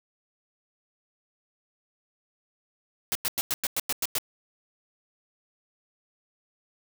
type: noise bursts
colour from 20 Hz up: white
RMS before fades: -27 dBFS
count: 9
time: 3.12-4.184 s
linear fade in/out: 0 ms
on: 32 ms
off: 97 ms
effects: none